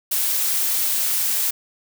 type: noise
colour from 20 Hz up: blue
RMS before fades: -21 dBFS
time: 0.11-1.51 s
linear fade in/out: 10 ms
effects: none